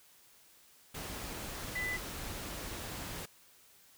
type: tone in noise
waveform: sine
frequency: 1997 Hz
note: B6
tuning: 19 cents sharp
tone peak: -34 dBFS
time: 1.75-1.97 s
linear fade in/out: 10 ms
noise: pink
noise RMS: -42 dBFS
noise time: 0.94-3.26 s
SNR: +5 dB
effects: white hiss -62 dBFS RMS until 3.97 s